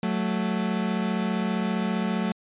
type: tone pair together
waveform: 40% pulse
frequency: 185 / 220.1 Hz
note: F#3 / A3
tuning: 0 / +1 cents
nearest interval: minor third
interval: 301 cents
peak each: -26 dBFS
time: 0.03-2.32 s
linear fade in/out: 2 ms
effects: resampled to 8000 Hz